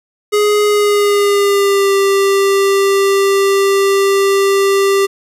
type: tone with pitch glide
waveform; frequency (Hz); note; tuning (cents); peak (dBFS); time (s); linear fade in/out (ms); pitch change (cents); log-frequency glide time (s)
square; 416.8 to 393.9; G#4 to G4; +6 to +8; -10; 0.32-5.07; 20; -98; 0.65-1.94
effects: resampled to 32000 Hz + 7-bit